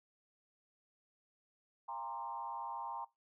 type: tone with frequency modulation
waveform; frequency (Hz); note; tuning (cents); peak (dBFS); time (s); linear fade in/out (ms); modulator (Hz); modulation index
sine; 927; A#5; -10; -40; 1.88-3.05; 10; 120; 1.2
effects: noise-tail reverb RT60 0.2 s tail -20 dB re dry